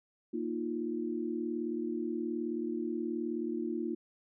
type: chord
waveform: sine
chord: Bb suspended fourth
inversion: none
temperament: just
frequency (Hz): 233.1 / 310.8 / 349.6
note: Bb3 / Eb4 / F4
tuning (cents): 0 / -2 / +2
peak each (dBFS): -37 / -37 / -36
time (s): 0.33-3.95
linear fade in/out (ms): 10
effects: none